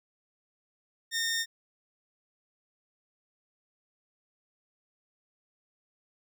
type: tone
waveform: 15% pulse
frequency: 1829 Hz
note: A#6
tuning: 33 cents flat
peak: -22 dBFS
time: 1.11-1.46 s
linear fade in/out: 50 ms
effects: none